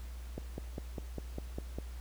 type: click train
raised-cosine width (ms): 2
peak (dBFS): -25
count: 8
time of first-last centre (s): 0.38-1.786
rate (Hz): 4.98
effects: added 60 Hz sine -41 dBFS peak until 2 s + pink hiss -57 dBFS RMS until 2 s